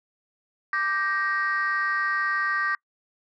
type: chord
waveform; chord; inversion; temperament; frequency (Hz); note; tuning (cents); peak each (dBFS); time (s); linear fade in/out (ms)
sine; G minor; second; just; 1176 / 1568 / 1881.6; D6 / G6 / Bb6; +2 / 0 / +16; -26; 0.73-2.75; 2
effects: noise-tail reverb RT60 0.1 s tail -26 dB re dry + tanh soft clip ceiling -17 dBFS